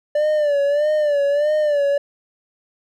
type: tone with vibrato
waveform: triangle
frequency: 587.3 Hz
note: D5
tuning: in tune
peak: -13 dBFS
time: 0.15-1.98 s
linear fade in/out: 5 ms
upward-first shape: sine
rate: 1.6 Hz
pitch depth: 74 cents each way
effects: none